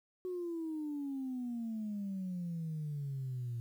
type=exponential sweep; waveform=sine; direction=down; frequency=370 to 116.54 Hz; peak=-35 dBFS; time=0.25-3.6 s; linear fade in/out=0 ms; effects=tanh soft clip ceiling -33 dBFS + 11-bit